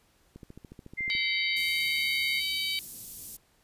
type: click train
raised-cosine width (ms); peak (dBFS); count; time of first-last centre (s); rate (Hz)
3; -32; 12; 0.36-1.151; 13.9
type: tone with pitch glide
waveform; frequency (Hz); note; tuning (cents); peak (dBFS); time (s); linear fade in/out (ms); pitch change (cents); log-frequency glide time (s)
sine; 2093 to 2153; C7 to C7; 0 to +49; -29; 0.97-2.41; 20; +49; 1.31-2.12
type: harmonic tone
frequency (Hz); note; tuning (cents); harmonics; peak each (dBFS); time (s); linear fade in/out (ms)
763; G5; -47; 3 / 4 / 5 / 6; -34 / -34 / -34 / -34; 1.1-2.79; 0
type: band-stop noise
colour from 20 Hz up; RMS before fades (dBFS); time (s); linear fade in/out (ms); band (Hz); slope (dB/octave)
white; -41; 1.56-3.37; 10; 240 to 7200; 12
effects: pink hiss -66 dBFS RMS until 3.63 s + resampled to 32000 Hz